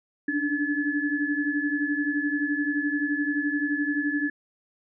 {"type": "tone cluster", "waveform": "sine", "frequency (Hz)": [287, 298.6, 1718], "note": ["D4", "D4", "A6"], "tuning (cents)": [-40, 29, -42], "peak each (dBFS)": -28, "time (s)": [0.28, 4.3], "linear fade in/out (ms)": 5, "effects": []}